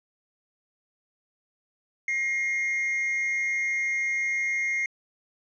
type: tone pair together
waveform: triangle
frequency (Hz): 1900 / 2133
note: A#6 / C7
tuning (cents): +33 / +33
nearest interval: major second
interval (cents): 200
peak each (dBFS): -34 / -23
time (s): 2.08-4.86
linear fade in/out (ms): 2
effects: resampled to 16000 Hz